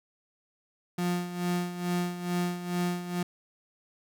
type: tone with tremolo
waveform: 35% pulse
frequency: 176.8 Hz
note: F3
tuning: 22 cents sharp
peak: -24 dBFS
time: 0.98-3.23 s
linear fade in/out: 5 ms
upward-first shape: sine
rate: 2.3 Hz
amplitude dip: 70%
effects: none